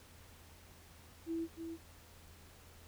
sine tone with echo, 329.6 Hz, E4, in tune, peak -35 dBFS, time 1.26-1.48 s, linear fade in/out 50 ms, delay 300 ms, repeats 1, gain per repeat -6 dB, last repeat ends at 1.78 s, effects added 83 Hz sine -60 dBFS peak until 2.87 s + pink hiss -60 dBFS RMS until 2.87 s

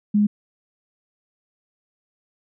sine tone, 207.7 Hz, G#3, in tune, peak -14 dBFS, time 0.14-0.27 s, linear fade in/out 10 ms, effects none

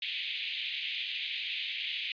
white band-pass noise, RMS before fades -36 dBFS, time 0.02-2.12 s, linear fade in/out 2 ms, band 2200 to 3700 Hz, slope 48 dB/octave, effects resampled to 11025 Hz

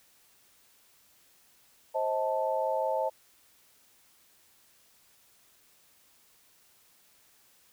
sine chord, A diminished, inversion first, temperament just, 528 / 633.6 / 880 Hz, C5 / Eb5 / A5, +16 / +31 / 0 cents, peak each -31 dBFS, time 1.94-3.1 s, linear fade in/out 20 ms, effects white hiss -63 dBFS RMS until 7.72 s

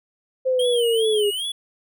sine linear sweep, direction down, 523.3 to 405.1 Hz, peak -17 dBFS, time 0.45-1.31 s, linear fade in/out 20 ms
square tone with vibrato, 3126 Hz, G7, 6 cents flat, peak -25 dBFS, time 0.59-1.52 s, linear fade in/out 5 ms, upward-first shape sine, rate 2.5 Hz, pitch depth 150 cents each way
effects none

